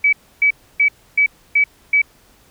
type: tone bursts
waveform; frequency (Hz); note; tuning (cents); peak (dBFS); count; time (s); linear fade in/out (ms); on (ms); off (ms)
sine; 2287; D7; -47; -10; 6; 0.04-2.018; 5; 88; 290
effects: pink hiss -52 dBFS RMS until 2.5 s